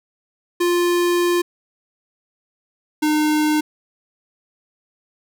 square tone pair in turn, 350 / 304.4 Hz, F4 / D#4, +4 / -38 cents, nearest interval major second, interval 242 cents, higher first, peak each -16 dBFS, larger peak neither, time 0.6-1.42 / 3.02-3.61 s, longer first, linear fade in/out 10 ms, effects none

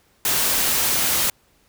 white noise, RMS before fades -20 dBFS, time 0.25-1.3 s, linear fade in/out 2 ms, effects pink hiss -60 dBFS RMS until 1.68 s

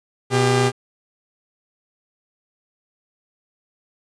sawtooth tone pair together, 123.5 / 399.2 Hz, B2 / G4, 0 / +32 cents, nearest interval octave + minor sixth, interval 2032 cents, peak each -14 dBFS, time 0.3-0.72 s, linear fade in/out 50 ms, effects resampled to 22050 Hz + 8-bit

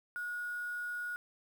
sine tone with quantisation, 1449 Hz, F#6, 37 cents flat, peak -36 dBFS, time 0.16-1.16 s, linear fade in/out 0 ms, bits 9, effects none

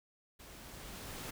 pink noise with level ramp, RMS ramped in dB -54 to -43 dBFS, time 0.39-1.31 s, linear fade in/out 10 ms, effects none

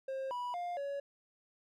triangle tone with pitch steps, 533 / 980 / 704 / 562 Hz, C5 / B5 / F5 / C#5, +32 / -14 / +14 / +24 cents, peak -34 dBFS, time 0.08-1 s, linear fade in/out 5 ms, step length 230 ms, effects none

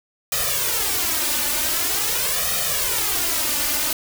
white noise with flanger, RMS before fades -22 dBFS, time 0.32-3.93 s, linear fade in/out 2 ms, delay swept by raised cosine 1.6 to 3.4 ms, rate 0.45 Hz, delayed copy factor +0.9, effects none

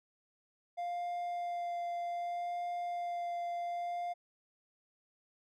triangle tone with vibrato, 698.5 Hz, F5, in tune, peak -33 dBFS, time 0.77-4.14 s, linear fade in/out 20 ms, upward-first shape sine, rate 0.65 Hz, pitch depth 10 cents each way, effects none

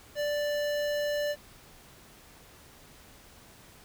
square tone with notch filter, 587.3 Hz, D5, in tune, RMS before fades -30 dBFS, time 0.15-1.36 s, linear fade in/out 50 ms, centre 9300 Hz, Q 1.2, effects pink hiss -54 dBFS RMS until 3.84 s

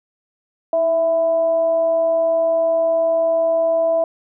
sine tone with frequency modulation, 659.3 Hz, E5, in tune, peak -14 dBFS, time 0.73-4.04 s, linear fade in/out 2 ms, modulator 340 Hz, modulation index 0.23, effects none

